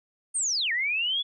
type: linear two-way sweep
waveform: sine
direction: down then up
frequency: 9030 to 1800 to 3459 Hz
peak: -24 dBFS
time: 0.34-1.23 s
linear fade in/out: 20 ms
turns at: 0.72 s
effects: none